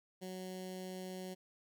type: tone with notch filter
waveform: 15% pulse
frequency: 185.4 Hz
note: F#3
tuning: 4 cents sharp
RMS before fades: -45 dBFS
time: 0.21-1.35 s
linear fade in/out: 20 ms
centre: 1300 Hz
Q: 0.68
effects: none